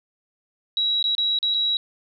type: tone with dropouts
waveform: sine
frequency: 3876 Hz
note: B7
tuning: 33 cents flat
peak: -19 dBFS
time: 0.77-1.77 s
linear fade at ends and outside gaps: 1 ms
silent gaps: 1.027-1.041 / 1.151-1.181 / 1.388-1.428 / 1.541-1.545 s
effects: none